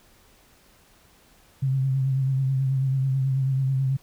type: tone with vibrato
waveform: sine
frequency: 133.5 Hz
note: C3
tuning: 35 cents sharp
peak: -20 dBFS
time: 1.62-3.97 s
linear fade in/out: 10 ms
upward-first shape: triangle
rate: 9.2 Hz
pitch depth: 44 cents each way
effects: pink hiss -57 dBFS RMS until 4.02 s